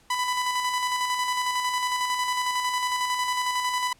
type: tone with tremolo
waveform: sawtooth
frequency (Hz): 996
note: B5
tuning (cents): +14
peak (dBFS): -19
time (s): 0.1-3.93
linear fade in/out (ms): 5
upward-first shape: square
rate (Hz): 11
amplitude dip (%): 35
effects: pink hiss -59 dBFS RMS until 3.99 s + low-pass 11000 Hz 12 dB/octave